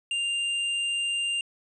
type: tone with hard clipping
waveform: sine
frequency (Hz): 2794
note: F7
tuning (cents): 0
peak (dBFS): -27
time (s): 0.11-1.41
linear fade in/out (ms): 2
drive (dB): 8
effects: resampled to 22050 Hz